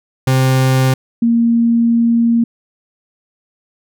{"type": "tone pair in turn", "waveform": ["40% pulse", "sine"], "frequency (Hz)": [131, 232.8], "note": ["C3", "A#3"], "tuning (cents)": [2, -2], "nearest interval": "minor seventh", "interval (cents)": 996, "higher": "second", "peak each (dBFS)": -9, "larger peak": "neither", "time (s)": [[0.27, 0.94], [1.22, 2.44]], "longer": "second", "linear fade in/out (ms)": 5, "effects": []}